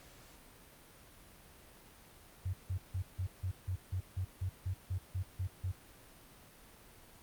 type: tone bursts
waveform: sine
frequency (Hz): 92.5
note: F#2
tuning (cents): 0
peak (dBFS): -33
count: 14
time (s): 2.45-5.72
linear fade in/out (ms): 10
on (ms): 85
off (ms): 160
effects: pink hiss -58 dBFS RMS until 7.22 s + Opus 48 kbps